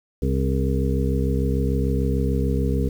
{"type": "harmonic tone with a mistuned harmonic", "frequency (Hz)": 66.7, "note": "C2", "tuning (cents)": 34, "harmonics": [1, 2, 3, 4, 6, 7], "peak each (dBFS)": [-22, -25, -27, -28, -30, -30], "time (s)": [0.22, 2.89], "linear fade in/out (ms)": 5, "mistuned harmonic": 6, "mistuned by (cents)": 26, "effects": ["8-bit"]}